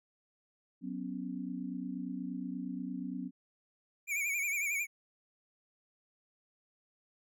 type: chord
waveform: sine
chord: F# suspended fourth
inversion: none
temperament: equal with one note detuned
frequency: 185 / 248.7 / 277.2 Hz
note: F#3 / B3 / C#4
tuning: 0 / +12 / 0 cents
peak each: -41 / -40 / -41 dBFS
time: 0.81-3.31 s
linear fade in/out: 50 ms
type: tone with vibrato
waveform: square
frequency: 2312 Hz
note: D7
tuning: 28 cents flat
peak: -32 dBFS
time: 4.07-4.87 s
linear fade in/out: 50 ms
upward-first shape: sine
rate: 11 Hz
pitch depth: 86 cents each way
effects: none